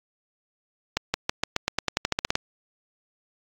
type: accelerating click train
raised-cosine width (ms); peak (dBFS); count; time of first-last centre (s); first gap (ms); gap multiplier
0.2; -5; 15; 0.97-2.354; 170; 0.91
effects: AAC 48 kbps